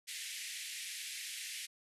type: band-pass noise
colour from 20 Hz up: pink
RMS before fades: -44 dBFS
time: 0.07-1.67 s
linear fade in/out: 20 ms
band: 1900 to 12000 Hz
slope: 48 dB/octave
effects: resampled to 32000 Hz